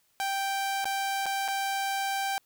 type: tone with dropouts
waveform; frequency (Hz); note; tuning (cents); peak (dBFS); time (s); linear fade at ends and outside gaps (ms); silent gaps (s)
sawtooth; 784; G5; 0; -24; 0.2-2.38; 0; 0.844-0.855 / 1.258-1.264 / 1.479-1.484
effects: white hiss -69 dBFS RMS until 2.45 s